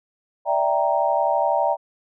sine chord, E half-diminished seventh, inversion third, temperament equal, 587.3 / 659.3 / 784 / 932.3 Hz, D5 / E5 / G5 / Bb5, 0 / 0 / 0 / 0 cents, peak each -23 dBFS, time 0.45-1.77 s, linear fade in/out 50 ms, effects none

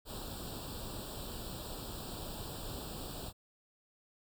pink noise with comb filter, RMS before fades -43 dBFS, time 0.05-3.33 s, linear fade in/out 50 ms, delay 0.24 ms, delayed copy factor +0.95, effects none

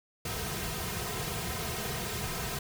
pink noise with comb filter, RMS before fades -35 dBFS, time 0.25-2.59 s, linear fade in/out 5 ms, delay 3.5 ms, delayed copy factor -0.8, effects none

